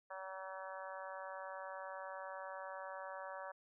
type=harmonic tone; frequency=190 Hz; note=F#3; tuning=46 cents sharp; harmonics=3 / 4 / 5 / 6 / 7 / 8 / 9; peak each=-49 / -53 / -51 / -53 / -56 / -55 / -55 dBFS; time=0.1-3.52 s; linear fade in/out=10 ms; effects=none